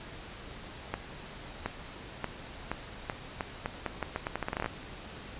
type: accelerating click train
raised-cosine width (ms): 0.5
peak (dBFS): -16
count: 20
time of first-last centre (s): 0.94-4.66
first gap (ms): 720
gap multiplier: 0.81
effects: pink hiss -45 dBFS RMS until 5.39 s + resampled to 8000 Hz